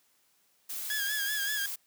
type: noise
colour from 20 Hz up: blue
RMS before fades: -37 dBFS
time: 0.69-1.76 s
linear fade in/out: 10 ms
type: tone with vibrato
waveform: sawtooth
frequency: 1661.2 Hz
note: G#6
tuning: in tune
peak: -27 dBFS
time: 0.9-1.66 s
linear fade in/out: 2 ms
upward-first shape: sine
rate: 5.2 Hz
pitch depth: 61 cents each way
effects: white hiss -69 dBFS RMS until 1.86 s + high-pass 100 Hz 12 dB/octave